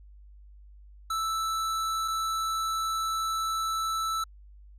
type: tone pair in turn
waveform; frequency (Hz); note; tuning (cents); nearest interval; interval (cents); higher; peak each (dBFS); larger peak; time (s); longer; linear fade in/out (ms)
square; 1318.5 / 1318.5; E6 / E6; 0 / 0; unison; 0; neither; -28; neither; 1.1-2.08 / 2.08-4.24; second; 5
effects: added 50 Hz sine -48 dBFS peak until 4.78 s + low-pass 12000 Hz 12 dB/octave